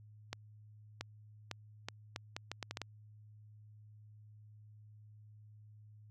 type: accelerating click train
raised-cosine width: 0.2 ms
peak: -22 dBFS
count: 11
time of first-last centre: 0.33-2.817 s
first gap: 680 ms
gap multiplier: 0.74
effects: added 106 Hz sine -55 dBFS peak until 6.1 s